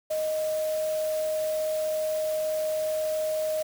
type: tone in noise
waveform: sine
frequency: 622.3 Hz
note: D#5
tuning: in tune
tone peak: -25 dBFS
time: 0.1-3.63 s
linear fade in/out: 10 ms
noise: white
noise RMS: -41 dBFS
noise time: 0.1-3.63 s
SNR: +13 dB
effects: none